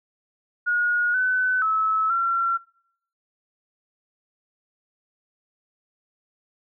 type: tone with pitch steps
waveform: sine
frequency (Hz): 1443 / 1508 / 1299 / 1363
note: F#6 / F#6 / E6 / F6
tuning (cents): -44 / +32 / -26 / -43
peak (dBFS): -19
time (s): 0.66-2.58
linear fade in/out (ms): 20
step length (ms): 480
effects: noise-tail reverb RT60 0.7 s tail -25 dB re dry